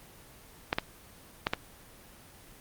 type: clicks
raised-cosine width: 0.3 ms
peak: -10 dBFS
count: 4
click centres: 0.729 / 0.785 / 1.469 / 1.535 s
effects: pink hiss -53 dBFS RMS until 2.6 s + Opus 24 kbps

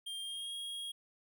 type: tone with pitch glide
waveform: square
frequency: 3197 to 3277 Hz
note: G7 to G#7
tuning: +33 to -24 cents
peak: -40 dBFS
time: 0.06-0.92 s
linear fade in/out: 10 ms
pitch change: +43 cents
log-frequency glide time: 0.21-0.54 s
effects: none

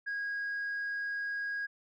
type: tone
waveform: sine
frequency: 1642 Hz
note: G#6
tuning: 20 cents flat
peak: -31 dBFS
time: 0.06-1.67 s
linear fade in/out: 20 ms
effects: tanh soft clip ceiling -31 dBFS

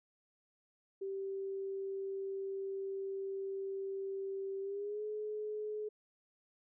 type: tone with pitch glide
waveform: sine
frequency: 389.3 to 424.5 Hz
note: G4 to G#4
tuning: -12 to +38 cents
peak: -37 dBFS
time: 1.01-5.89 s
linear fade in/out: 10 ms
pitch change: +150 cents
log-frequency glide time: 4.61-5.03 s
effects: none

